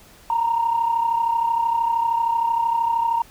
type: tone pair together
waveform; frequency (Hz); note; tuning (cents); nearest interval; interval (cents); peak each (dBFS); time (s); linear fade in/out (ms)
sine; 922 / 955; A#5 / A#5; -19 / +42; minor second; 61; -18 / -24; 0.3-3.22; 2
effects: tanh soft clip ceiling -11 dBFS + pink hiss -49 dBFS RMS until 3.3 s